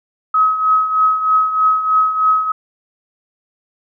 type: tone with tremolo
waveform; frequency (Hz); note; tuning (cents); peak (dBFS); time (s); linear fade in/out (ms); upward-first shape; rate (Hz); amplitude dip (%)
sine; 1275; D#6; +42; -8; 0.34-2.52; 5; triangle; 3.2; 70
effects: none